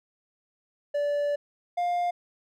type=tone pair in turn; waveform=triangle; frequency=580 / 704.4 Hz; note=D5 / F5; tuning=-22 / +15 cents; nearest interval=minor third; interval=337 cents; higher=second; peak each=-22 dBFS; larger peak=neither; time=0.94-1.36 / 1.77-2.11 s; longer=first; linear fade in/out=10 ms; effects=none